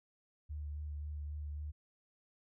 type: tone with vibrato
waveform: sine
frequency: 74.3 Hz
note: D2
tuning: 21 cents sharp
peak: -39 dBFS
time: 0.49-1.72 s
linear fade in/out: 20 ms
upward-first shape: sine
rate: 3.7 Hz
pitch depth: 20 cents each way
effects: none